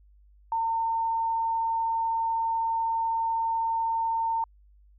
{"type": "tone", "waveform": "sine", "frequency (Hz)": 908, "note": "A#5", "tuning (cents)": -46, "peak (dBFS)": -24, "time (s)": [0.52, 4.44], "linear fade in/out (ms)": 2, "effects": ["added 50 Hz sine -54 dBFS peak until 4.98 s"]}